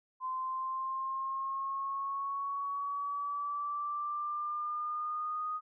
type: exponential sweep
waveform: sine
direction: up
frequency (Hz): 1031 to 1244.5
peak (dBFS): -33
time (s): 0.2-5.61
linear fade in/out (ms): 50
effects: none